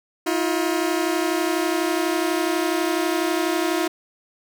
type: tone pair together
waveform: sawtooth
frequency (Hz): 321.1 / 353.2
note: E4 / F4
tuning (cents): -45 / +20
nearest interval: major second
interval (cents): 165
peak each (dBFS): -19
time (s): 0.26-3.88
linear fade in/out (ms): 10
effects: none